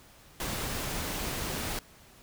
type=noise; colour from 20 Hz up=pink; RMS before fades=-34 dBFS; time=0.4-1.79 s; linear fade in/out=2 ms; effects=pink hiss -56 dBFS RMS until 2.22 s